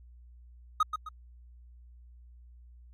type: tone with echo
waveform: triangle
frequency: 1257 Hz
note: D#6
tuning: 17 cents sharp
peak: -19 dBFS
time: 0.8-0.83 s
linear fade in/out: 5 ms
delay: 130 ms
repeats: 2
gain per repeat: -8 dB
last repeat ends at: 1.09 s
effects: added 60 Hz sine -50 dBFS peak until 2.93 s + MP3 64 kbps